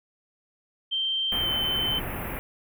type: tone with pitch glide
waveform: sine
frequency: 3136 to 3073 Hz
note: G7 to G7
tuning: 0 to -35 cents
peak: -24 dBFS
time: 0.91-2 s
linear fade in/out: 20 ms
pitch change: -35 cents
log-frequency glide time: 1.39-1.49 s
type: band-stop noise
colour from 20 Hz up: pink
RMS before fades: -33 dBFS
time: 1.32-2.39 s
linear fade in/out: 0 ms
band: 2700 to 11000 Hz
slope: 48 dB/octave
effects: none